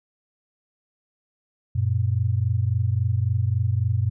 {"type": "tone pair together", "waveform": "sine", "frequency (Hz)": [94.26, 117.9], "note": ["F#2", "A#2"], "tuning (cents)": [33, 20], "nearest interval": "major third", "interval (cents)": 387, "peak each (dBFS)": -22, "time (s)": [1.75, 4.1], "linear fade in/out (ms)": 10, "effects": []}